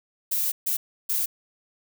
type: noise bursts at uneven times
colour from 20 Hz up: violet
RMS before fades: -25 dBFS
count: 3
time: 0.31-0.52 / 0.66-0.77 / 1.09-1.26 s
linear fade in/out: 10 ms
effects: none